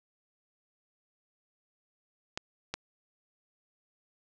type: clicks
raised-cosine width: 0.2 ms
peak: -16 dBFS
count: 2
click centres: 2.375 / 2.74 s
effects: resampled to 22050 Hz + 7-bit